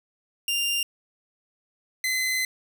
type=tone pair in turn; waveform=sawtooth; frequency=2794 / 2041 Hz; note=F7 / C7; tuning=0 / -44 cents; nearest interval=perfect fourth; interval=544 cents; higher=first; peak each=-20 dBFS; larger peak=neither; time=0.48-0.83 / 2.04-2.45 s; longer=second; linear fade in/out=2 ms; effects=none